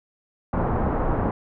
pink low-pass noise, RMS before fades -23 dBFS, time 0.53-1.31 s, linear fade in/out 2 ms, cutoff 1200 Hz, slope 24 dB/octave, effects none

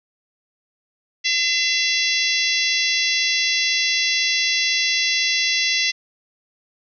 harmonic tone, 678 Hz, E5, 49 cents sharp, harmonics 3 / 4 / 5 / 6 / 7 / 8 / 9, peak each -23 / -24 / -25 / -26 / -26 / -27 / -28 dBFS, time 1.24-5.92 s, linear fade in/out 20 ms, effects none

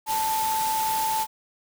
sine tone in noise, 880 Hz, A5, in tune, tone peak -23 dBFS, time 0.06-1.27 s, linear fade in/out 50 ms, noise white, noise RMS -31 dBFS, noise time 0.06-1.27 s, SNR +5 dB, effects none

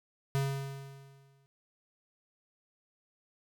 square tone with exponential decay, 137.4 Hz, C#3, 15 cents flat, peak -27 dBFS, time 0.35-1.46 s, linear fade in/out 0 ms, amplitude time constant 240 ms, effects none

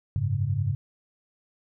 sine chord, F# suspended second, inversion none, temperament equal, 92.5 / 103.83 / 138.59 Hz, F#2 / G#2 / C#3, 0 / 0 / 0 cents, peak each -30 / -26 / -28 dBFS, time 0.16-0.75 s, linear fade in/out 0 ms, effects none

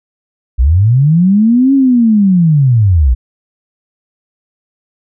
sine linear two-way sweep, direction up then down, 55 to 277.2 to 55 Hz, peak -5 dBFS, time 0.58-3.15 s, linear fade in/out 20 ms, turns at 1.74 s, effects none

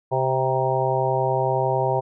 harmonic tone with a mistuned harmonic, 130.81 Hz, C3, in tune, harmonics 1 / 3 / 4 / 5 / 6 / 7, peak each -26 / -26 / -26 / -26 / -26 / -26 dBFS, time 0.11-2.01 s, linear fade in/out 20 ms, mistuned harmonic 7, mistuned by +35 cents, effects none

